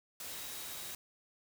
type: tone in noise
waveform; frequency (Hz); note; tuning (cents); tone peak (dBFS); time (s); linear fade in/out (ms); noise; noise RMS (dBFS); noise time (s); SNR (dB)
sine; 3821; A#7; +42; -54; 0.31-0.93; 2; white; -44; 0.2-0.95; -13
effects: none